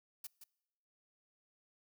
blue noise with echo, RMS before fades -45 dBFS, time 0.24-0.27 s, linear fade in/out 5 ms, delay 170 ms, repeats 1, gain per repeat -9 dB, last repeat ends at 0.44 s, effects noise-tail reverb RT60 1.0 s tail -25 dB re dry

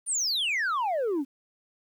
sine exponential sweep, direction down, 9600 to 258.2 Hz, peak -22 dBFS, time 0.06-1.25 s, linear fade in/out 50 ms, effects tanh soft clip ceiling -24 dBFS + 10-bit

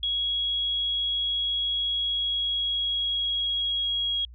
sine tone with pitch glide, 3322 to 3299 Hz, G#7 to G#7, 0 to -12 cents, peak -24 dBFS, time 0.03-4.25 s, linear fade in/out 2 ms, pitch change -12 cents, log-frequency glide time 1.78-4.11 s, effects added 60 Hz sine -43 dBFS peak until 4.34 s

